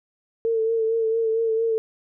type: tone with vibrato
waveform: sine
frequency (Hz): 450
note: A4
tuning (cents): +39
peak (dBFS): -19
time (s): 0.45-1.78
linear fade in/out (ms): 0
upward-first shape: sine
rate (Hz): 4.4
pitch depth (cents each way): 31
effects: none